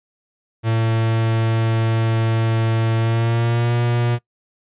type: tone with pitch glide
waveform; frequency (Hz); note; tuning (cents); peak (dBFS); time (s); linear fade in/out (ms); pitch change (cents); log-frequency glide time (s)
45% pulse; 112.8 to 119.51; A2 to A#2; +44 to +44; -16; 0.63-4.19; 50; +100; 2.96-3.76
effects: noise-tail reverb RT60 0.1 s tail -22 dB re dry + resampled to 8000 Hz

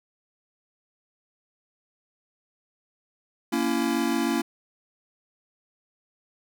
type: chord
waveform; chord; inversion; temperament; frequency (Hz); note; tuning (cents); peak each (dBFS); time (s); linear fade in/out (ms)
square; A# diminished; none; just; 233.1 / 279.7 / 335.6; A#3 / C#4 / E4; 0 / +16 / +31; -28; 3.52-4.42; 10
effects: none

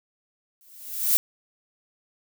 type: noise with exponential growth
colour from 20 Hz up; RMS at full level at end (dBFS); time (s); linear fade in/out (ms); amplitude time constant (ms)
violet; -17; 0.61-1.17; 0; 120
effects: none

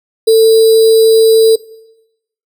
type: tone with sample-and-hold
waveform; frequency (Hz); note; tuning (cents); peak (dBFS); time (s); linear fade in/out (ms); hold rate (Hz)
sine; 446.7; A4; +26; -3; 0.27-1.56; 10; 4410
effects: noise-tail reverb RT60 0.9 s tail -20 dB re dry

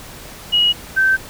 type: tone pair in turn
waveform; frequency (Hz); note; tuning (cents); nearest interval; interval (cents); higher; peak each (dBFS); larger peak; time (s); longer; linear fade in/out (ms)
sine; 2900 / 1550; F#7 / G6; -35 / -20; major seventh; 1085; first; -11; neither; 0.52-0.73 / 0.96-1.17; neither; 20
effects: pink hiss -36 dBFS RMS until 1.29 s

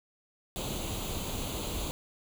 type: noise with comb filter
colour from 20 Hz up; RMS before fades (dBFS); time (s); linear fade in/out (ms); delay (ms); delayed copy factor
pink; -35; 0.56-1.91; 0; 0.28; +0.7
effects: none

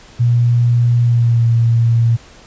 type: tone with pitch glide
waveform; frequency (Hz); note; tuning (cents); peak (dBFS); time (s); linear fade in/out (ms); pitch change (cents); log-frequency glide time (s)
sine; 119.8 to 116.26; A#2 to A#2; +48 to -4; -9; 0.19-2.17; 20; -52; 1.01-1.46
effects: pink hiss -42 dBFS RMS until 2.46 s + resampled to 16000 Hz

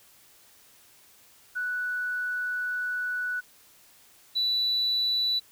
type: tone pair in turn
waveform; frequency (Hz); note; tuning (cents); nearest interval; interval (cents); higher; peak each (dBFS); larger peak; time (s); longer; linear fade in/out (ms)
sine; 1480 / 3960; F#6 / B7; 0 / +4; octave + perfect fourth; 1704; second; -27 / -22; second; 1.55-3.41 / 4.35-5.4; first; 20
effects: tanh soft clip ceiling -19 dBFS + white hiss -57 dBFS RMS until 5.51 s

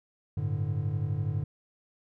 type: chord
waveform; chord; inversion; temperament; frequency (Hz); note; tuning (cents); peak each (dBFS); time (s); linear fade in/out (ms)
triangle; G suspended second; none; equal; 98 / 110 / 146.83; G2 / A2 / D3; 0 / 0 / 0; -30; 0.37-1.44; 5
effects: none

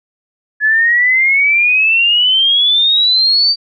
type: exponential sweep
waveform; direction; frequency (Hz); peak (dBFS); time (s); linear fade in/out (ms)
sine; up; 1700 to 4660; -8; 0.6-3.56; 50
effects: none

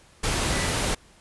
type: tone in noise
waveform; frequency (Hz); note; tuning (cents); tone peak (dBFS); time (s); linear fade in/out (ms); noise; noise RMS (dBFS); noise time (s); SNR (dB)
sine; 1975.5; B6; 0; -35; 0.52-0.72; 10; pink; -25; 0.23-0.95; -13
effects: pink hiss -55 dBFS RMS until 1.2 s + resampled to 24000 Hz

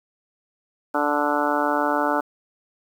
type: harmonic tone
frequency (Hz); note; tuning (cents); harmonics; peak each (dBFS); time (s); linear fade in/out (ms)
146.7; D3; -2; 2 / 3 / 4 / 5 / 6 / 7 / 8 / 9 / 10; -26 / -31 / -26 / -29 / -25 / -31 / -31 / -28 / -29; 0.94-2.21; 10
effects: 8-bit

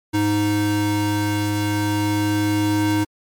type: tone pair together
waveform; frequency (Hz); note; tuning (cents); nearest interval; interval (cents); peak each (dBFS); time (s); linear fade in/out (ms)
square; 103.82 / 311.1; G#2 / D#4; 0 / 0; octave + perfect fifth; 1900; -23 / -20; 0.13-3.05; 20
effects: MP3 96 kbps

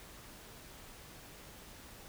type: silence
effects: pink hiss -53 dBFS RMS until 2.08 s

